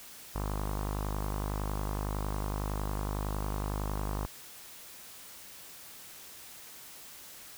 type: tone with low-pass filter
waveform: sawtooth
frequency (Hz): 50.9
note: G#1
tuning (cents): -34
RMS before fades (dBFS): -34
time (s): 0.35-4.26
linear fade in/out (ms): 5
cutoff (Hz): 1100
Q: 2.8
effects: white hiss -49 dBFS RMS until 7.57 s